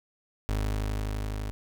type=tone with level ramp; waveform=30% pulse; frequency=51.91 Hz; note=G#1; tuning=in tune; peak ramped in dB=-23 to -29 dBFS; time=0.49-1.51 s; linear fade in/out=0 ms; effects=none